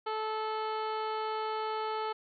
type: harmonic tone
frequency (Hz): 435.7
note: A4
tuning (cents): -17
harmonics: 1 / 2 / 3 / 4 / 5 / 6 / 7 / 8 / 9 / 10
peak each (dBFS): -36 / -35 / -38 / -50 / -49 / -55 / -49 / -55 / -58 / -52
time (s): 0.06-2.13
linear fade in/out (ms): 10
effects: none